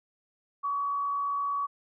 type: tone with frequency modulation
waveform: sine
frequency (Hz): 1132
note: C#6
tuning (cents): +36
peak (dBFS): -27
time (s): 0.63-1.67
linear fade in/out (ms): 20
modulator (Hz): 64.8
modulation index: 0.25
effects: none